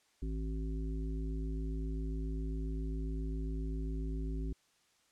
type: harmonic tone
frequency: 53.7 Hz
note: A1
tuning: 41 cents flat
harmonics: 1 / 3 / 5 / 7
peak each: -35 / -44 / -44 / -49 dBFS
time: 0.22-4.53 s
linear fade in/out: 5 ms
effects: white hiss -71 dBFS RMS until 5.11 s + low-pass 8000 Hz 12 dB/octave